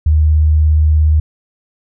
sine tone with vibrato, 77 Hz, D#2, 17 cents flat, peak -7 dBFS, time 0.06-1.2 s, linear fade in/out 5 ms, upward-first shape sine, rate 17 Hz, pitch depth 12 cents each way, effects none

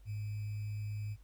sine tone with sample-and-hold, 104.8 Hz, G#2, 16 cents sharp, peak -36 dBFS, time 0.05-1.17 s, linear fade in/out 50 ms, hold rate 2450 Hz, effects added 50 Hz sine -55 dBFS peak until 1.23 s + pink hiss -72 dBFS RMS until 1.23 s

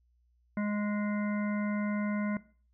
harmonic tone, 207.7 Hz, G#3, in tune, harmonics 1 / 3 / 5 / 7 / 9 / 10, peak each -29 / -40 / -44 / -44 / -51 / -46 dBFS, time 0.57-2.37 s, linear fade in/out 2 ms, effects noise-tail reverb RT60 0.4 s tail -18 dB re dry + added 60 Hz sine -66 dBFS peak until 2.73 s

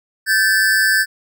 square tone pair together, 1553.7 / 1744 Hz, G6 / A6, -16 / -16 cents, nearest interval major second, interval 200 cents, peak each -16 / -16 dBFS, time 0.26-1.06 s, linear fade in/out 50 ms, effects none

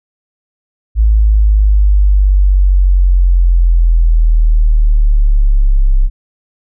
sine linear sweep, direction down, 54.1 to 32.65 Hz, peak -5 dBFS, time 0.95-6.1 s, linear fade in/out 50 ms, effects none

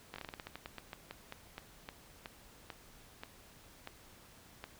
slowing click train, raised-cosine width 0.3 ms, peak -27 dBFS, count 22, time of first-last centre 0.14-4.641 s, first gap 20 ms, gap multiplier 1.2, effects pink hiss -59 dBFS RMS until 4.79 s

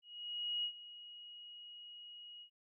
sine tone with ADSR envelope, 2895 Hz, F#7, 38 cents flat, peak -34 dBFS, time 0.02-2.5 s, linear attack 620 ms, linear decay 80 ms, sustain -16 dB, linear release 86 ms, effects none

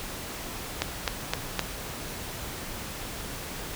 click train, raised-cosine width 0.2 ms, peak -7 dBFS, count 4, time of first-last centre 0.82-1.593 s, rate 3.88 Hz, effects pink hiss -37 dBFS RMS until 3.75 s

